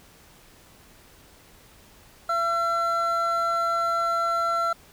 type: tone pair together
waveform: triangle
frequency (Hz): 676 / 1352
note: E5 / E6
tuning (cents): +43 / +43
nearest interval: octave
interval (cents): 1200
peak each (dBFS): -26 / -21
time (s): 2.29-4.73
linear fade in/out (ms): 5
effects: pink hiss -53 dBFS RMS until 4.92 s